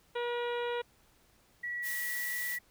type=harmonic tone; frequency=479.9 Hz; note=B4; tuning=50 cents flat; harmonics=1 / 2 / 3 / 4 / 5 / 6 / 7 / 8; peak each=-33 / -39 / -43 / -45 / -47 / -49 / -50 / -51 dBFS; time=0.15-0.82 s; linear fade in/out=10 ms
type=tone with pitch glide; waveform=sine; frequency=1936 to 1947.2 Hz; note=B6 to B6; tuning=-35 to -25 cents; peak=-34 dBFS; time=1.63-2.59 s; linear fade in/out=10 ms; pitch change=+10 cents; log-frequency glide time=1.88-2.42 s
type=noise; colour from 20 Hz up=blue; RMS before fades=-40 dBFS; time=1.82-2.59 s; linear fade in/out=50 ms
effects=pink hiss -66 dBFS RMS until 2.7 s